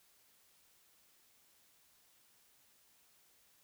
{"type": "silence", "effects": ["white hiss -69 dBFS RMS until 3.63 s"]}